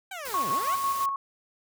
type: linear two-way sweep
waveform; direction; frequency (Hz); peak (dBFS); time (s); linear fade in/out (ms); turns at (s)
15% pulse; down then up; 791 to 122.9 to 791; -29; 0.11-0.75; 5; 0.5
type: noise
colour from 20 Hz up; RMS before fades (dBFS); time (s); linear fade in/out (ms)
white; -38; 0.25-1.06; 5
type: tone with tremolo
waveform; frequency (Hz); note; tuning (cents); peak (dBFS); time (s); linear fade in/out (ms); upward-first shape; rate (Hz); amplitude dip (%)
sine; 1100; C#6; -14; -23; 0.34-1.16; 2; square; 6; 40
effects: none